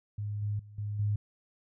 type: tone with level steps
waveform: sine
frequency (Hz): 103.83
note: G#2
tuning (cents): 0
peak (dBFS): -32 / -29 / -47 / -32 / -26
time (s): 0.18-1.16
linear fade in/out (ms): 5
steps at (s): 0.42 / 0.59 / 0.78 / 0.99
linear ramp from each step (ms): 5
effects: none